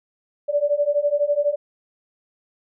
sine beating tone pair, 575 / 587 Hz, D5 / D5, -37 / -1 cents, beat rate 12 Hz, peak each -21 / -20 dBFS, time 0.48-1.56 s, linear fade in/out 20 ms, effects none

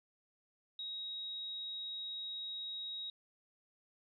sine tone, 3796 Hz, A#7, 31 cents sharp, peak -40 dBFS, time 0.79-3.1 s, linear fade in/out 2 ms, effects none

